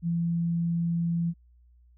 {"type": "tone", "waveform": "sine", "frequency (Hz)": 169.1, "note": "E3", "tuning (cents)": 44, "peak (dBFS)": -24, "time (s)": [0.02, 1.34], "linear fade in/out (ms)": 50, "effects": ["added 60 Hz sine -55 dBFS peak until 1.97 s"]}